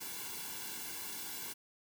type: noise with comb filter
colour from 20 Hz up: white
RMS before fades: -43 dBFS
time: 0-1.54 s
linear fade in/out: 20 ms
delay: 1.6 ms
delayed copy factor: -0.85
effects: none